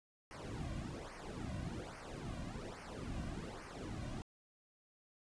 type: noise with flanger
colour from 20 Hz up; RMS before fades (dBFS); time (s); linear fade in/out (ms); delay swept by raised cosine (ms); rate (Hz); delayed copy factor
brown; -45; 0.31-4.22; 0; 0.26 to 2.36; 1.2; -0.85
effects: resampled to 22050 Hz